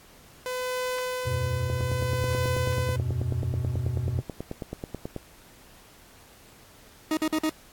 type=tone with tremolo; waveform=sawtooth; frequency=505 Hz; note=B4; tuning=39 cents sharp; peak=-23 dBFS; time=0.46-2.96 s; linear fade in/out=0 ms; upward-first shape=triangle; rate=0.62 Hz; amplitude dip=55%
type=chord; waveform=triangle; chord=E suspended second; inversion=none; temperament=just; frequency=82.41 / 92.71 / 123.61 Hz; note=E2 / F#2 / B2; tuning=0 / +4 / +2 cents; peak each=-31 / -29 / -26 dBFS; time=1.25-4.22 s; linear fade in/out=20 ms
type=click train; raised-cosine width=2 ms; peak=-19 dBFS; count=33; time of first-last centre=1.7-5.163 s; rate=9.24 Hz
type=tone bursts; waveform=40% pulse; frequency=312.8 Hz; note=D#4; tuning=9 cents sharp; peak=-22 dBFS; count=4; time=7.11-7.495 s; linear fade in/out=2 ms; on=61 ms; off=47 ms
effects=pink hiss -53 dBFS RMS until 7.72 s + AAC 64 kbps